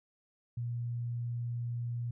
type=tone; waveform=sine; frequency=119.3 Hz; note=A#2; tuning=41 cents sharp; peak=-33 dBFS; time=0.57-2.11 s; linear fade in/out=5 ms; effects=none